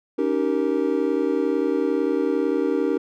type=chord; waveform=triangle; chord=Eb dominant seventh; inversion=third; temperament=just; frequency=280 / 311.1 / 388.9 / 466.7 Hz; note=Db4 / Eb4 / G4 / Bb4; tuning=+18 / 0 / -14 / +2 cents; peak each=-23 dBFS; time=0.18-2.98 s; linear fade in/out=10 ms; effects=none